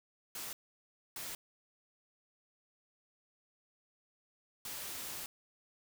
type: noise bursts at uneven times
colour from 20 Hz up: white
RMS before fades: -43 dBFS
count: 3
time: 0.35-0.53 / 1.16-1.35 / 4.65-5.26 s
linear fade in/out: 2 ms
effects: none